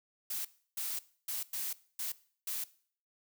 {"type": "noise bursts at uneven times", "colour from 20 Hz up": "blue", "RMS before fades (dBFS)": -37, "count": 6, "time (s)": [[0.3, 0.45], [0.77, 0.99], [1.28, 1.43], [1.53, 1.73], [1.99, 2.12], [2.47, 2.64]], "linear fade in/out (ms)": 5, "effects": ["noise-tail reverb RT60 0.5 s tail -19 dB re dry"]}